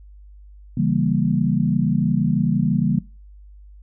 sine chord, C# diminished seventh, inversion none, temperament equal, 138.59 / 164.81 / 196 / 233.1 Hz, C#3 / E3 / G3 / Bb3, 0 / 0 / 0 / 0 cents, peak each -22 dBFS, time 0.77-2.99 s, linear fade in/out 5 ms, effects noise-tail reverb RT60 0.3 s tail -20 dB re dry + added 50 Hz sine -41 dBFS peak until 3.82 s

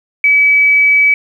sine tone, 2287 Hz, D7, 47 cents flat, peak -6 dBFS, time 0.24-1.14 s, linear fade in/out 2 ms, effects 7-bit

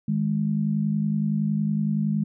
sine tone pair together, 157.23 / 208 Hz, D#3 / G#3, +18 / +3 cents, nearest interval perfect fourth, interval 485 cents, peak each -25 / -23 dBFS, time 0.08-2.24 s, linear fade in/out 5 ms, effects none

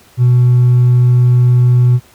triangle tone with hard clipping, 123.47 Hz, B2, in tune, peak -5 dBFS, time 0.17-2 s, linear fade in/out 50 ms, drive 2 dB, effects pink hiss -45 dBFS RMS until 2.14 s + high-pass 60 Hz 12 dB/octave

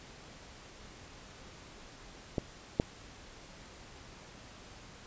clicks, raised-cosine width 2 ms, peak -17 / -12 dBFS, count 2, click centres 2.382 / 2.799 s, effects pink hiss -52 dBFS RMS until 5.06 s + resampled to 16000 Hz

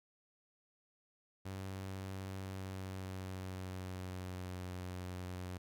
sawtooth tone with pitch glide, 95.7 to 90.96 Hz, G2 to F#2, -41 to -29 cents, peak -38 dBFS, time 1.45-5.58 s, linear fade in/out 10 ms, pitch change -88 cents, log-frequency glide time 2.39-4.72 s, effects none

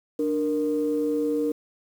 sine tone pair together, 295.7 / 466.2 Hz, D4 / A#4, +12 / 0 cents, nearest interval minor sixth, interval 788 cents, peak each -24 dBFS, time 0.19-1.52 s, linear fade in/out 5 ms, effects tanh soft clip ceiling -15 dBFS + 8-bit

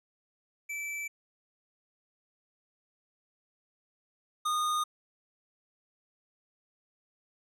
square tone pair in turn, 2319 / 1228.4 Hz, D7 / D#6, -22 / -23 cents, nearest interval major seventh, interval 1101 cents, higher first, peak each -35 / -28 dBFS, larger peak second, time 0.69-1.08 / 4.45-4.84 s, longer neither, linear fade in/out 10 ms, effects low-pass 12000 Hz 12 dB/octave

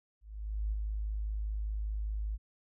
sine tone with ADSR envelope, 52.5 Hz, G#1, 19 cents sharp, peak -29 dBFS, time 0.21-2.38 s, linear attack 510 ms, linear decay 22 ms, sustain -3 dB, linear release 36 ms, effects none

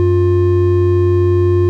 triangle tone pair together, 93.9 / 353.6 Hz, F#2 / F4, +26 / +22 cents, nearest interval octave + major seventh, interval 2296 cents, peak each -10 dBFS, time 0-1.69 s, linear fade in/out 0 ms, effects none

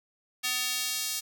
square tone with high-pass filter sweep, 250.7 Hz, B3, 26 cents sharp, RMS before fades -31 dBFS, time 0.43-1.21 s, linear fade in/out 20 ms, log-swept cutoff 2600 to 5200 Hz, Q 0.9, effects none

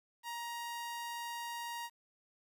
sawtooth tone, 942 Hz, A#5, 18 cents sharp, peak -36 dBFS, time 0.23-1.9 s, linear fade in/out 50 ms, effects 11-bit

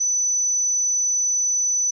sine tone, 5990 Hz, F#8, 20 cents sharp, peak -18 dBFS, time 0-1.91 s, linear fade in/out 10 ms, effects none

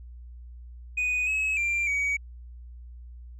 sine tone with pitch steps, 2485 / 2570 / 2372 / 2260 Hz, D#7 / E7 / D7 / C#7, -3 / -45 / +17 / +33 cents, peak -21 dBFS, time 0.97-2.17 s, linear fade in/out 10 ms, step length 300 ms, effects tanh soft clip ceiling -23 dBFS + added 60 Hz sine -41 dBFS peak until 3.39 s

